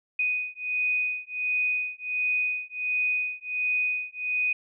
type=beating tone pair; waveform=sine; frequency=2489 / 2490.4 Hz; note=D#7 / D#7; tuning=0 / +1 cents; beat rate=1.4 Hz; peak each=-28 dBFS; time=0.19-4.53 s; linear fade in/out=5 ms; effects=none